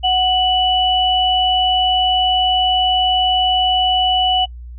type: tone pair together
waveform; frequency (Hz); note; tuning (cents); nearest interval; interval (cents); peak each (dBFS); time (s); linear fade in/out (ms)
sine; 740 / 2960; F#5 / F#7; 0 / 0; 2 octaves; 2400; -15; 0.03-4.46; 20
effects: noise-tail reverb RT60 0.1 s tail -26 dB re dry + added 60 Hz sine -30 dBFS peak until 4.78 s